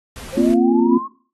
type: noise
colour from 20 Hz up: pink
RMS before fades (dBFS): -36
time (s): 0.16-0.54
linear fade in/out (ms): 0
type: linear sweep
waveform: sine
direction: up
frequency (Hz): 512 to 1102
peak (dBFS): -25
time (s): 0.32-1.08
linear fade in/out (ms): 20
type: chord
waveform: sine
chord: Bb suspended second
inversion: none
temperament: equal with one note detuned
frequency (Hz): 233.1 / 261.6 / 345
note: Bb3 / C4 / F4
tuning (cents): 0 / 0 / -21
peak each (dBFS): -16 / -16 / -16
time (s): 0.37-0.98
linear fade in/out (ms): 5
effects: noise-tail reverb RT60 0.4 s tail -17 dB re dry + AAC 32 kbps